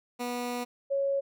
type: tone pair in turn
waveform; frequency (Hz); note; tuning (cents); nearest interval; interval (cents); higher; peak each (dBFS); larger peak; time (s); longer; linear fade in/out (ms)
15% pulse / sine; 244.1 / 553.1; B3 / C#5; -20 / -4; octave + major second; 1416; second; -25; neither; 0.19-0.65 / 0.9-1.21; first; 20
effects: none